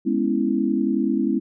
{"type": "chord", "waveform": "sine", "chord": "C# minor seventh", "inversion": "second", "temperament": "equal", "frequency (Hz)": [207.7, 246.9, 277.2, 329.6], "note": ["G#3", "B3", "C#4", "E4"], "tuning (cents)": [0, 0, 0, 0], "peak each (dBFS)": -24, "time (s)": [0.05, 1.4], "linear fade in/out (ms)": 20, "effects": []}